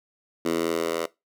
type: tone with high-pass filter sweep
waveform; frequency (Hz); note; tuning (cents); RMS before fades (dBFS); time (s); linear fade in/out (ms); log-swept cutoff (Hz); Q
10% pulse; 83; E2; +12; -26; 0.45-1.06; 5; 300 to 540; 1.9
effects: noise-tail reverb RT60 0.2 s tail -20 dB re dry